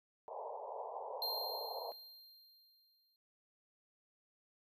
white band-pass noise, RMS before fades -45 dBFS, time 0.28-1.92 s, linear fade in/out 0 ms, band 430 to 990 Hz, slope 96 dB/octave
square tone with exponential decay, 4186 Hz, C8, in tune, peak -36 dBFS, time 1.22-3.16 s, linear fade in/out 1 ms, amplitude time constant 420 ms
effects noise-tail reverb RT60 0.9 s tail -25 dB re dry

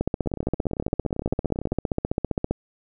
two click trains, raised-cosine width 2 ms, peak -19 / -9 dBFS, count 27 / 39, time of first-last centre 0.26-1.729 / 0.01-2.51 s, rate 17.7 / 15.2 Hz, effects none

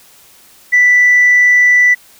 sine tone, 1975.5 Hz, B6, in tune, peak -4 dBFS, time 0.72-1.95 s, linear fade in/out 20 ms, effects tanh soft clip ceiling -2 dBFS + white hiss -44 dBFS RMS until 2.19 s

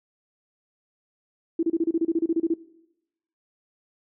sine tone bursts, 330.5 Hz, E4, 5 cents sharp, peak -19 dBFS, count 14, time 1.59-2.54 s, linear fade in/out 5 ms, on 40 ms, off 30 ms, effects noise-tail reverb RT60 0.9 s tail -20 dB re dry

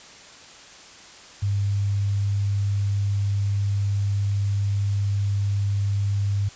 sine tone with quantisation, 100.4 Hz, G2, 42 cents sharp, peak -20 dBFS, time 1.42-6.49 s, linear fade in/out 10 ms, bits 8, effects white hiss -45 dBFS RMS until 6.55 s + resampled to 16000 Hz

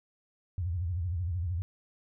sine tone with vibrato, 87.31 Hz, F2, in tune, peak -29 dBFS, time 0.58-1.62 s, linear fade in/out 0 ms, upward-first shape sine, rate 13 Hz, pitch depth 160 cents each way, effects none

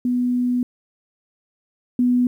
sine tone pair in turn, 246.9 / 246.9 Hz, B3 / B3, 0 / 0 cents, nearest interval unison, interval 0 cents, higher neither, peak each -17 / -14 dBFS, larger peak second, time 0.05-0.63 / 1.99-2.27 s, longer first, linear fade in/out 2 ms, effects 9-bit

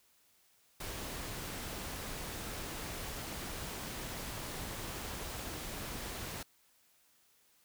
pink noise, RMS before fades -42 dBFS, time 0.8-6.43 s, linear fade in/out 5 ms, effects white hiss -69 dBFS RMS until 7.64 s

